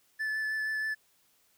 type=tone with vibrato; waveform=triangle; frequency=1742 Hz; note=A6; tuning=18 cents flat; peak=-28 dBFS; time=0.19-0.95 s; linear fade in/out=20 ms; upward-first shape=sine; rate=6.3 Hz; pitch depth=12 cents each way; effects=white hiss -68 dBFS RMS until 1.57 s